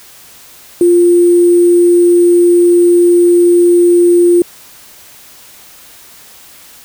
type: tone with sample-and-hold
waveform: sine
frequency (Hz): 349.2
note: F4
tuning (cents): 0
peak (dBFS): -4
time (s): 0.81-4.42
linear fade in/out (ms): 2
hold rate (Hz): 8820
effects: white hiss -38 dBFS RMS until 6.84 s